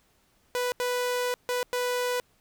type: tone bursts at uneven times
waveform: sawtooth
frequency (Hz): 493.9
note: B4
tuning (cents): 0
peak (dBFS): -22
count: 4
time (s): 0.55-0.72 / 0.8-1.34 / 1.49-1.63 / 1.73-2.2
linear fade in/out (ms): 0
effects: pink hiss -66 dBFS RMS until 2.4 s